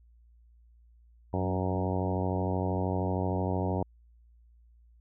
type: harmonic tone with a mistuned harmonic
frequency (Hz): 93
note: F#2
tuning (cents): +9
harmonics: 1 / 2 / 3 / 4 / 5 / 6 / 7 / 8 / 9 / 10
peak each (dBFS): -31 / -34 / -36 / -37 / -38 / -39 / -39 / -40 / -41 / -41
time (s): 1.33-3.83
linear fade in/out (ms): 5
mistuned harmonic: 2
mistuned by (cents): -30
effects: added 58 Hz sine -56 dBFS peak until 5 s